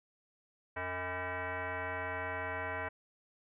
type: tone with frequency modulation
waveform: sine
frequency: 451.4 Hz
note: A4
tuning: 44 cents sharp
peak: -35 dBFS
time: 0.76-2.89 s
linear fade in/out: 10 ms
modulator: 363 Hz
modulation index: 4.7
effects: none